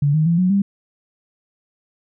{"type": "tone with pitch steps", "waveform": "sine", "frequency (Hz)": [143.7, 155.8, 168.93, 183.15, 198.58], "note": ["D3", "D#3", "E3", "F#3", "G3"], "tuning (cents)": [-37, 3, 43, -17, 23], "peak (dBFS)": -13, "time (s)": [0.02, 0.62], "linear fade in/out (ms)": 5, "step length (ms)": 120, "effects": []}